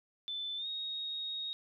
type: tone with pitch glide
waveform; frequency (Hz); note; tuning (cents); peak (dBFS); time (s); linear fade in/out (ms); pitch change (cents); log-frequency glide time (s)
sine; 3520 to 3751; A7 to A#7; 0 to +10; -36; 0.28-1.53; 0; +110; 0.57-0.67
effects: none